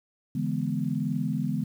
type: chord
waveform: sine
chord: E dominant seventh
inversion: third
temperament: equal with one note detuned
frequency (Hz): 143.89 / 164.81 / 207.7 / 246.9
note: D3 / E3 / G#3 / B3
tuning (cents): -35 / 0 / 0 / 0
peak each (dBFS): -31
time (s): 0.35-1.64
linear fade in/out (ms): 5
effects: 9-bit